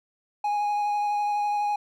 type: tone with vibrato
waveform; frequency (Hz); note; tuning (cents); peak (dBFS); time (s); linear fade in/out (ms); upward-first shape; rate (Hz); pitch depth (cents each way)
triangle; 828; G#5; -5; -21; 0.44-1.76; 5; sine; 12; 12
effects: none